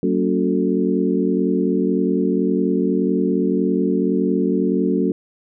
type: tone cluster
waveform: sine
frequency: 189.4 / 231.2 / 281.1 / 365.3 / 442.3 Hz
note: F#3 / A#3 / C#4 / F#4 / A4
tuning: +41 / -14 / +24 / -22 / +9 cents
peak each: -21 / -23 / -21 / -22 / -25 dBFS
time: 0.03-5.12 s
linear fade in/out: 2 ms
effects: none